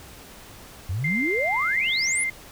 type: exponential sweep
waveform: sine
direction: up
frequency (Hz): 82.41 to 10950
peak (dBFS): -24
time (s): 0.89-2.24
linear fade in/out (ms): 5
type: tone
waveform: sine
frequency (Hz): 2093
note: C7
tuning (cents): 0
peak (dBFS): -23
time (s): 1.04-2.3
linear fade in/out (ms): 5
effects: pink hiss -45 dBFS RMS until 2.51 s